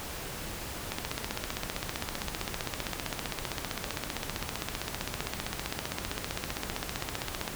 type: click train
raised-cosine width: 0.2 ms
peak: -14 dBFS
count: 102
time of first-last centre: 0.92-7.478 s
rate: 15.4 Hz
effects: pink hiss -39 dBFS RMS until 7.55 s